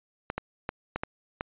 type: clicks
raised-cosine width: 0.5 ms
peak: -15 dBFS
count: 6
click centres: 0.301 / 0.38 / 0.691 / 0.96 / 1.035 / 1.409 s
effects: resampled to 8000 Hz